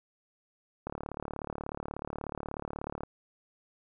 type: click train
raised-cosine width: 1 ms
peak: -22 dBFS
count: 80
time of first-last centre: 0.87-3.034 s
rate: 36.5 Hz
effects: none